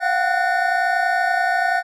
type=tone cluster; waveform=triangle; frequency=701 / 733 / 762 / 1478 / 1816 Hz; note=F5 / F#5 / G5 / F#6 / A#6; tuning=+6 / -16 / -49 / -2 / -46 cents; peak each=-20 / -24 / -21 / -20 / -24 dBFS; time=0-1.83 s; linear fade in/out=50 ms; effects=none